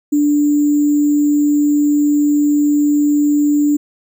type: tone with sample-and-hold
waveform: sine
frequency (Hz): 293.2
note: D4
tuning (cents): -3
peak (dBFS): -10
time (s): 0.12-3.77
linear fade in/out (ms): 10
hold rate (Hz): 7350
effects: none